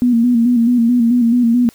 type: tone with vibrato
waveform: sine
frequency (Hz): 238.3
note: A#3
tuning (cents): +38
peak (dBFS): -9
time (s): 0.02-1.69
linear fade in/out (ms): 0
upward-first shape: square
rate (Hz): 4.6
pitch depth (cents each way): 52
effects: white hiss -48 dBFS RMS until 1.74 s